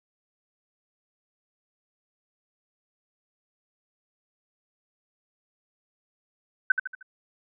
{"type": "tone with echo", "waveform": "sine", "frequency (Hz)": 1525, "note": "G6", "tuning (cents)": -48, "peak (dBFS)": -14, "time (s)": [6.7, 6.72], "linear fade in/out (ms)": 5, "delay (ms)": 77, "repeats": 4, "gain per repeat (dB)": -7, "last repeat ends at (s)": 7.028, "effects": []}